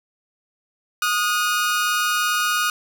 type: tone pair together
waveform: sawtooth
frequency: 1239.7 / 1443 Hz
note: D#6 / F#6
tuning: -7 / -44 cents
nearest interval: minor third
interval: 263 cents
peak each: -18 dBFS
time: 1.02-2.7 s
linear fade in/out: 2 ms
effects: none